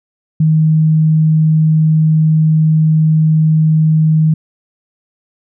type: tone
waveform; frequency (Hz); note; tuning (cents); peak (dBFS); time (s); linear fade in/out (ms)
sine; 157.1; D#3; +17; -7; 0.4-4.34; 5
effects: none